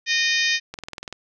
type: harmonic tone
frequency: 615 Hz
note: D#5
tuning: 20 cents flat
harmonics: 3 / 4 / 5 / 6 / 7 / 8 / 9 / 10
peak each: -23 / -24 / -29 / -26 / -33 / -28 / -31 / -31 dBFS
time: 0.06-0.6 s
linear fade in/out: 50 ms
type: click train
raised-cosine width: 0.2 ms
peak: -16 dBFS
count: 9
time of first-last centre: 0.74-1.126 s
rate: 20.7 Hz
effects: none